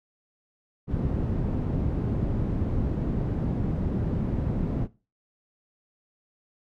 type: low-pass noise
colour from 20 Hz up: white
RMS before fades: -27 dBFS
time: 0.87-4.88 s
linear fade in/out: 50 ms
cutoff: 190 Hz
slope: 12 dB/octave
effects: noise-tail reverb RT60 0.3 s tail -19 dB re dry